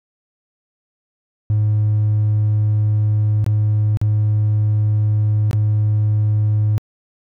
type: tone with dropouts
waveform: triangle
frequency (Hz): 106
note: G#2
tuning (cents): +36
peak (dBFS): -10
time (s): 1.5-6.78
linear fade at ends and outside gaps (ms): 0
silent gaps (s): 3.443-3.464 / 3.971-4.015 / 5.511-5.531
effects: tanh soft clip ceiling -9 dBFS